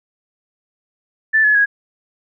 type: tone with pitch steps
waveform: sine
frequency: 1760 / 1706 / 1653.6 Hz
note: A6 / G#6 / G#6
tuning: 0 / +46 / -8 cents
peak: -10 dBFS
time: 1.33-1.66 s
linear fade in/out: 20 ms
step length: 110 ms
effects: none